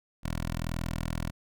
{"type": "tone with notch filter", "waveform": "10% pulse", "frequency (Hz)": 41.2, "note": "E1", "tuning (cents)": 0, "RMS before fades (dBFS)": -33, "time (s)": [0.23, 1.31], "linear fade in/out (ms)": 20, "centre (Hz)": 430, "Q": 1.3, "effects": []}